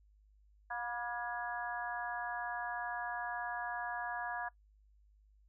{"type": "harmonic tone with a mistuned harmonic", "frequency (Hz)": 238.3, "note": "A#3", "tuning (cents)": 38, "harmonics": [3, 4, 5, 6, 7], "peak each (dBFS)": [-42, -43, -48, -48, -41], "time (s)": [0.7, 4.49], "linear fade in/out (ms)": 10, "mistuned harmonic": 4, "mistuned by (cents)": 35, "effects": ["noise-tail reverb RT60 0.1 s tail -22 dB re dry", "added 51 Hz sine -63 dBFS peak until 5.48 s"]}